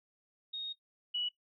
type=tone pair in turn; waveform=sine; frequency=3729 / 2937 Hz; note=A#7 / F#7; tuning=0 / -13 cents; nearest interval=major third; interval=413 cents; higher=first; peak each=-36 / -32 dBFS; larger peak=second; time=0.53-0.73 / 1.14-1.29 s; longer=first; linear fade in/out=10 ms; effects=noise-tail reverb RT60 0.1 s tail -18 dB re dry